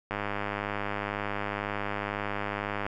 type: click train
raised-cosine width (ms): 0.5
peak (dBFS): -16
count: 282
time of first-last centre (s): 0.11-2.865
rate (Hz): 102
effects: none